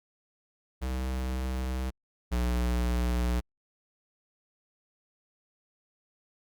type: tone pair in turn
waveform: square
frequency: 64.1 / 60.5 Hz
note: C2 / B1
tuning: -35 / -35 cents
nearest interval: minor second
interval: 100 cents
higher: first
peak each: -30 / -26 dBFS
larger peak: second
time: 0.81-1.91 / 2.31-3.41 s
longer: neither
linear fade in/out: 20 ms
effects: Opus 48 kbps